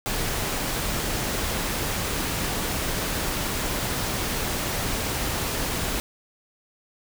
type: noise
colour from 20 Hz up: pink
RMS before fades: -27 dBFS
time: 0.06-6 s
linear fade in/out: 0 ms
effects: none